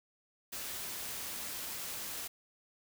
white noise, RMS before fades -41 dBFS, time 0.52-2.28 s, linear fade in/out 10 ms, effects none

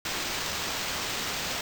white noise with sample-and-hold, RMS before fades -32 dBFS, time 0.05-1.61 s, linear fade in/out 2 ms, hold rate 11025 Hz, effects none

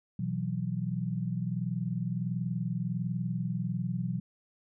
sine chord, B suspended fourth, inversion none, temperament equal, 123.47 / 164.81 / 185 Hz, B2 / E3 / F#3, 0 / 0 / 0 cents, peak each -34 dBFS, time 0.19-4.2 s, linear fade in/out 5 ms, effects none

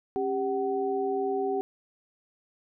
sine tone cluster, 273.5 / 396 / 752 Hz, C#4 / G4 / F#5, -23 / +18 / +28 cents, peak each -35 / -27 / -32 dBFS, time 0.16-1.61 s, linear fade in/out 0 ms, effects none

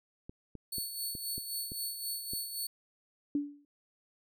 clicks, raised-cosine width 3 ms, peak -31 dBFS, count 7, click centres 0.295 / 0.553 / 0.783 / 1.152 / 1.38 / 1.719 / 2.335 s
10% pulse tone with tremolo, 4435 Hz, C#8, in tune, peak -27 dBFS, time 0.72-2.67 s, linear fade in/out 5 ms, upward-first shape sine, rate 3.8 Hz, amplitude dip 55%
sine tone with exponential decay, 288.8 Hz, D4, 29 cents flat, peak -25 dBFS, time 3.35-3.65 s, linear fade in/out 2 ms, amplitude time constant 64 ms
effects none

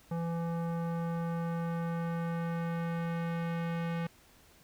square tone with low-pass filter sweep, 167.9 Hz, E3, 32 cents sharp, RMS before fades -34 dBFS, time 0.11-4.07 s, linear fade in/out 5 ms, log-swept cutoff 960 to 2400 Hz, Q 1.2, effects pink hiss -61 dBFS RMS until 4.63 s

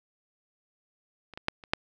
clicks, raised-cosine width 0.3 ms, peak -29 / -23 / -9 / -30 / -7 dBFS, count 5, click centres 1.337 / 1.375 / 1.484 / 1.638 / 1.735 s, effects none

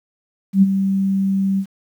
sine tone with ADSR envelope, 194.1 Hz, G3, 17 cents flat, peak -6 dBFS, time 0.53-1.66 s, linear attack 92 ms, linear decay 31 ms, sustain -9 dB, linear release 74 ms, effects 8-bit

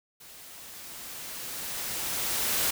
white noise with level ramp, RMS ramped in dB -49 to -26 dBFS, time 0.2-2.71 s, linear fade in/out 10 ms, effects none

